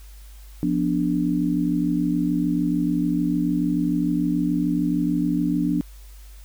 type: chord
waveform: sine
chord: B diminished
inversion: second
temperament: equal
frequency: 174.61 / 246.9 / 293.7 Hz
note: F3 / B3 / D4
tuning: 0 / 0 / 0 cents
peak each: -24 / -25 / -22 dBFS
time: 0.63-5.81 s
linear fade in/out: 0 ms
effects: added 50 Hz sine -40 dBFS peak until 6.44 s + white hiss -53 dBFS RMS until 6.44 s